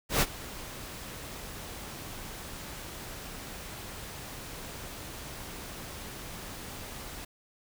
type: noise with ADSR envelope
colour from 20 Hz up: pink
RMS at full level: -23 dBFS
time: 0.09-7.25 s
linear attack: 120 ms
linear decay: 46 ms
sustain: -19 dB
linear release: 6 ms
effects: none